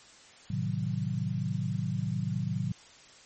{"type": "chord", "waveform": "sine", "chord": "A diminished seventh", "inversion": "none", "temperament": "equal", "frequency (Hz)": [110, 130.81, 155.56, 185], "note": ["A2", "C3", "Eb3", "Gb3"], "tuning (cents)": [0, 0, 0, 0], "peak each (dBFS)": -34, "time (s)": [0.5, 2.72], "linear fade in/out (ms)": 5, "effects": ["white hiss -54 dBFS RMS until 3.25 s", "MP3 32 kbps"]}